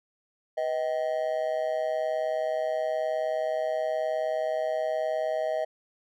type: tone with amplitude modulation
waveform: triangle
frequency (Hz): 631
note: D#5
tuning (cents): +24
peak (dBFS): -20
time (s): 0.57-5.65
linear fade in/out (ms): 10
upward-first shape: sine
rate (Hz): 139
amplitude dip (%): 85
effects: none